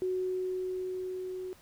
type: tone with level ramp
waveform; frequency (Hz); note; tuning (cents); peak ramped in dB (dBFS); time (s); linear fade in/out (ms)
sine; 370; F#4; 0; -28 to -36; 0.02-1.53; 0
effects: pink hiss -59 dBFS RMS until 1.61 s